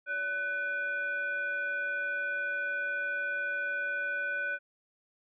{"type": "tone with frequency modulation", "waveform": "sine", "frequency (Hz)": 1499, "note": "F#6", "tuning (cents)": 22, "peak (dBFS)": -30, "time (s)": [0.06, 4.59], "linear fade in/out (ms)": 50, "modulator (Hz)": 926, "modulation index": 0.51, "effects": []}